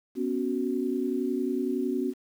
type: chord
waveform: sine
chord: B suspended second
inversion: none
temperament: just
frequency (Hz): 246.9 / 277.8 / 370.4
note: B3 / C#4 / F#4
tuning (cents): 0 / +4 / +2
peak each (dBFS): -30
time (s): 0.15-2.14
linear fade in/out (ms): 50
effects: 9-bit